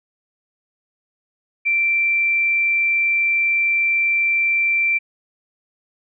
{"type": "tone", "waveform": "sine", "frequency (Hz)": 2349, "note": "D7", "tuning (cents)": 0, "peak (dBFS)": -15, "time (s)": [1.65, 4.99], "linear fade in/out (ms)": 20, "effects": []}